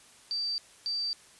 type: tone bursts at uneven times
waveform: sine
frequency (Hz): 4651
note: D8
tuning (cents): -18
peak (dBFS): -29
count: 2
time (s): 0.31-0.58 / 0.86-1.13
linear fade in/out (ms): 0
effects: white hiss -56 dBFS RMS until 1.39 s + resampled to 24000 Hz